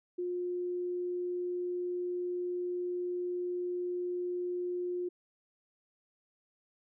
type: tone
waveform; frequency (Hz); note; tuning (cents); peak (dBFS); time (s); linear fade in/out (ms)
sine; 356.4; F4; +35; -32; 0.18-5.09; 10
effects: none